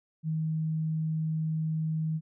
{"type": "tone", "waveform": "sine", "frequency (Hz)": 158.2, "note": "D#3", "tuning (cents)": 29, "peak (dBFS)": -27, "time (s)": [0.23, 2.21], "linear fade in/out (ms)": 50, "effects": []}